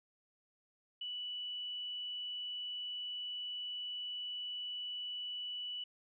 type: tone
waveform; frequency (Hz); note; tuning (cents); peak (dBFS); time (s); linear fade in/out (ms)
sine; 2960; F#7; 0; -39; 1.01-5.84; 5
effects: none